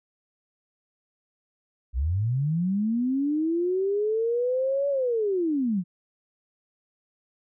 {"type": "linear two-way sweep", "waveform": "sine", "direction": "up then down", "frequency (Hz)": [55.7, 570, 167.5], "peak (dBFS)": -22, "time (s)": [1.93, 5.84], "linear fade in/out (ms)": 50, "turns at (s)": 4.89, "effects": []}